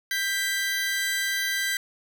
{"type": "tone pair together", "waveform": "sawtooth", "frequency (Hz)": [1583.5, 1979], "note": ["G6", "B6"], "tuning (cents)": [17, 3], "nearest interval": "major third", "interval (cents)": 386, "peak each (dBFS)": -24, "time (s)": [0.11, 1.77], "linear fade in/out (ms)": 2, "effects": []}